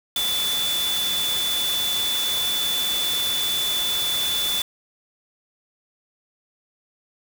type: tone in noise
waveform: sine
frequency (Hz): 3480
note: A7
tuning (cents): -20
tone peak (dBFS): -22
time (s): 0.16-4.62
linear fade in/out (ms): 2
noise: white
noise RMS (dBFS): -28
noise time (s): 0.16-4.62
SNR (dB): +3
effects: none